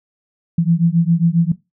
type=beating tone pair; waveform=sine; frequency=164.81 / 172.21 Hz; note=E3 / F3; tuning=0 / -24 cents; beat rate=7.4 Hz; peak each=-15 dBFS; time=0.58-1.52 s; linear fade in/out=5 ms; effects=noise-tail reverb RT60 0.2 s tail -17 dB re dry